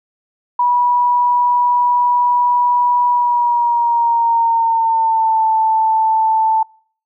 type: tone with pitch glide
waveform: sine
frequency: 974 to 882.9 Hz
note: B5 to A5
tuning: -24 to +6 cents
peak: -11 dBFS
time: 0.59-6.63 s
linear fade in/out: 5 ms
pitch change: -170 cents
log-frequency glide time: 3.09-5.47 s
effects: noise-tail reverb RT60 0.5 s tail -26 dB re dry